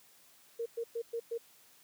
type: tone bursts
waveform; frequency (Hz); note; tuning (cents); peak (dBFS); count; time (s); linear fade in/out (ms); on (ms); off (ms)
sine; 464.2; A#4; -7; -33; 5; 0.59-1.38; 10; 70; 110
effects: white hiss -62 dBFS RMS until 1.83 s + high-pass 100 Hz 12 dB/octave